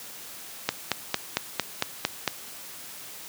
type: click train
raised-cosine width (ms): 0.2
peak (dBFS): -5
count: 8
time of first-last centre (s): 0.69-2.277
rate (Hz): 4.41
effects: white hiss -42 dBFS RMS until 3.28 s + high-pass 100 Hz 12 dB/octave